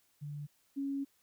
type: tone pair in turn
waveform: sine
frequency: 146.3 / 276.9 Hz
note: D3 / C#4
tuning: -6 / -2 cents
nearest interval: major seventh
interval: 1104 cents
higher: second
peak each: -39 / -33 dBFS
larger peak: second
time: 0.21-0.47 / 0.76-1.05 s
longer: second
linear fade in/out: 20 ms
effects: white hiss -72 dBFS RMS until 1.22 s